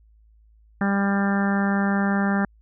harmonic tone, 198.6 Hz, G3, 23 cents sharp, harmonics 1 / 2 / 3 / 4 / 5 / 6 / 7 / 8 / 9, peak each -20 / -33 / -33 / -30 / -37 / -34 / -33 / -31 / -33 dBFS, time 0.81-2.45 s, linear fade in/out 2 ms, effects added 54 Hz sine -52 dBFS peak until 2.61 s

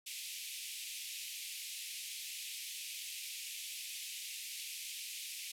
pink band-pass noise, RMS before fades -45 dBFS, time 0.06-5.52 s, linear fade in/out 10 ms, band 2300 to 14000 Hz, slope 48 dB/octave, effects none

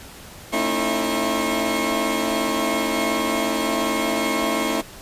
20% pulse tone cluster, 223 / 271.9 / 310.4 / 333.1 / 1086 Hz, A3 / C#4 / D#4 / E4 / C#6, +23 / -33 / -4 / +18 / -36 cents, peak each -22 dBFS, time 0.52-4.82 s, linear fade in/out 20 ms, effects pink hiss -41 dBFS RMS until 5.01 s + resampled to 32000 Hz

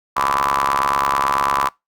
sawtooth ring-modulated tone, 69.1 Hz, C#2, 5 cents flat, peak -9 dBFS, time 0.16-1.69 s, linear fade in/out 10 ms, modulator 1080 Hz, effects noise-tail reverb RT60 0.2 s tail -25 dB re dry

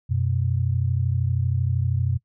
sine tone pair together, 91.99 / 124.8 Hz, F#2 / B2, -10 / +19 cents, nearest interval perfect fourth, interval 529 cents, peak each -23 / -23 dBFS, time 0.09-2.18 s, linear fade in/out 20 ms, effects noise-tail reverb RT60 0.1 s tail -17 dB re dry

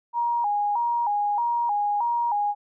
sine tone with vibrato, 883 Hz, A5, 6 cents sharp, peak -21 dBFS, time 0.13-2.55 s, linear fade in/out 50 ms, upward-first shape square, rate 1.6 Hz, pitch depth 120 cents each way, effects none

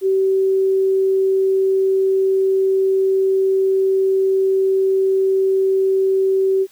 sine tone, 383.8 Hz, G4, 37 cents flat, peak -13 dBFS, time 0.01-6.67 s, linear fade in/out 50 ms, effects white hiss -52 dBFS RMS until 6.71 s

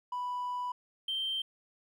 triangle tone pair in turn, 987.8 / 3136 Hz, B5 / G7, 0 / 0 cents, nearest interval octave + minor sixth, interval 2000 cents, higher second, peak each -30 / -28 dBFS, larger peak second, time 0.12-0.72 / 1.08-1.42 s, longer first, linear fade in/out 5 ms, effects tanh soft clip ceiling -28 dBFS

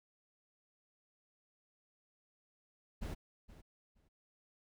brown noise with echo, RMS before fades -40 dBFS, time 3.01-3.15 s, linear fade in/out 20 ms, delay 470 ms, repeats 2, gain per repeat -15 dB, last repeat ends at 4.09 s, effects none

